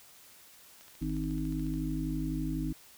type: click train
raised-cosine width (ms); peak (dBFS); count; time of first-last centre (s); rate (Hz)
0.2; -37; 14; 0.81-1.739; 14
type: harmonic tone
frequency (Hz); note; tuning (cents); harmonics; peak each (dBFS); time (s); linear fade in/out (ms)
51.91; G#1; 0; 1 / 3 / 5 / 6; -36 / -36 / -36 / -36; 1.01-2.73; 10
effects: white hiss -56 dBFS RMS until 2.97 s